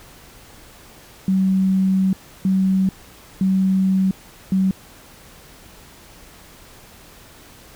sine tone bursts at uneven times, 190 Hz, F#3, 46 cents sharp, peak -14 dBFS, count 4, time 1.28-2.13 / 2.45-2.89 / 3.41-4.11 / 4.52-4.71 s, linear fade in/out 2 ms, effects pink hiss -45 dBFS RMS until 7.75 s

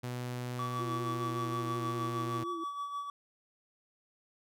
sawtooth tone with pitch glide, 123.47 to 120.65 Hz, B2 to B2, 0 to -40 cents, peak -32 dBFS, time 0.03-2.44 s, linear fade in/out 10 ms, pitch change -40 cents, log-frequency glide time 0.48-1.96 s
triangle tone with tremolo, 1143 Hz, D6, 47 cents flat, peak -32 dBFS, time 0.59-3.1 s, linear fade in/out 2 ms, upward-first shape sine, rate 6.4 Hz, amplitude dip 50%
sine tone with vibrato, 341.1 Hz, F4, 41 cents flat, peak -38 dBFS, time 0.79-2.64 s, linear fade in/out 5 ms, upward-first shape triangle, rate 5.4 Hz, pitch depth 79 cents each way
effects none

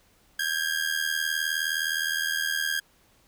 sawtooth ring-modulated tone, 1620 Hz, G#6, 43 cents flat, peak -19 dBFS, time 0.39-2.8 s, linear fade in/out 5 ms, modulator 39.7 Hz, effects pink hiss -62 dBFS RMS until 3.27 s

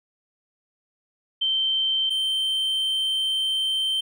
sine / triangle tone pair in turn, 3116 / 3116 Hz, G7 / G7, -11 / -11 cents, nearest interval unison, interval 0 cents, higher neither, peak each -20 dBFS, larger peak neither, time 1.41-2.1 / 2.1-4.01 s, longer second, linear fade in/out 10 ms, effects none

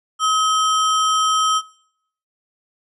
sine tone with sample-and-hold, 1277 Hz, D#6, 45 cents sharp, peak -14 dBFS, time 0.19-1.62 s, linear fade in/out 50 ms, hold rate 4410 Hz, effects noise-tail reverb RT60 0.7 s tail -22 dB re dry + resampled to 24000 Hz

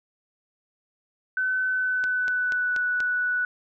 sine tone with pitch glide, 1516 to 1478.8 Hz, F#6 to F#6, +42 to -1 cents, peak -22 dBFS, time 1.37-3.45 s, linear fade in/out 2 ms, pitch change -43 cents, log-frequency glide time 1.68-2.8 s
click train, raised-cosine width 0.2 ms, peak -18 dBFS, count 5, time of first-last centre 2.04-3.004 s, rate 4.15 Hz
effects none

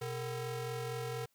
35% pulse ring-modulated tone, 293.7 Hz, D4, in tune, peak -32 dBFS, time 0.01-1.26 s, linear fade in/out 10 ms, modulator 169 Hz, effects white hiss -75 dBFS RMS until 1.34 s

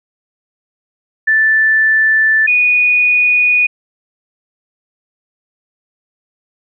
sine tone pair in turn, 1760 / 2467 Hz, A6 / D#7, 0 / -15 cents, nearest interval tritone, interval 585 cents, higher second, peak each -8 dBFS, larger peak neither, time 1.27-2.47 / 2.47-3.67 s, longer neither, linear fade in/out 10 ms, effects none

